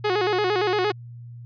sawtooth tone with vibrato, 392 Hz, G4, in tune, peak -16 dBFS, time 0.04-0.92 s, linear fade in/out 10 ms, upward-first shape square, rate 8.7 Hz, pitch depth 120 cents each way, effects added 119 Hz sine -37 dBFS peak until 1.45 s + resampled to 11025 Hz

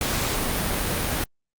pink noise, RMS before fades -25 dBFS, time 0.01-1.24 s, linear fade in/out 2 ms, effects Opus 48 kbps

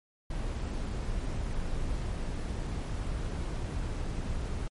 brown noise, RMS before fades -33 dBFS, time 0.3-4.68 s, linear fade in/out 5 ms, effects MP3 48 kbps

